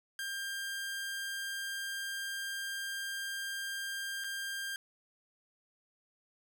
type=tone with dropouts; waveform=sawtooth; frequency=1596 Hz; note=G6; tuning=31 cents sharp; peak=-33 dBFS; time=0.19-4.76 s; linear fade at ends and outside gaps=1 ms; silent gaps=4.239-4.243 s; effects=none